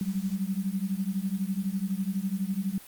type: beating tone pair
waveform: sine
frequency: 187 / 199 Hz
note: F#3 / G3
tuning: +19 / +26 cents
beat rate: 12 Hz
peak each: -30 dBFS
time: 0.01-2.78 s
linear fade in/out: 2 ms
effects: white hiss -49 dBFS RMS until 2.87 s + Opus 48 kbps